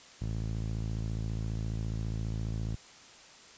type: tone with band-pass filter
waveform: sawtooth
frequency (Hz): 54.7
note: A1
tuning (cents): -9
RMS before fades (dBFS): -34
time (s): 0.21-2.76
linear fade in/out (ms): 5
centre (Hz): 120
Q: 1.2
effects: white hiss -53 dBFS RMS until 3.57 s + resampled to 16000 Hz